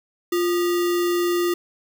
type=tone with sample-and-hold; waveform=sine; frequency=349.6 Hz; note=F4; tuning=2 cents sharp; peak=-18 dBFS; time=0.32-1.54 s; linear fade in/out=5 ms; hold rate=1575 Hz; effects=none